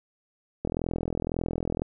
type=click train; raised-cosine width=2 ms; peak=-15 dBFS; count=50; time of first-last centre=0.65-1.819 s; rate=41.9 Hz; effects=none